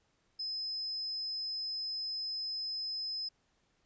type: tone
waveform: sine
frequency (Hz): 5100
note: D#8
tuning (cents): +42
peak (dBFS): -35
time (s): 0.39-3.29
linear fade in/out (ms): 10
effects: pink hiss -74 dBFS RMS until 3.85 s + resampled to 16000 Hz